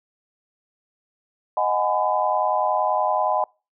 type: chord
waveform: sine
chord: G# minor seventh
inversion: second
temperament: equal with one note detuned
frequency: 622.3 / 740 / 830.6 / 1007.4 Hz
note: D#5 / F#5 / G#5 / B5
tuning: 0 / 0 / 0 / +34 cents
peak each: -24 dBFS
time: 1.57-3.44 s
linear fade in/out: 2 ms
effects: noise-tail reverb RT60 0.3 s tail -26 dB re dry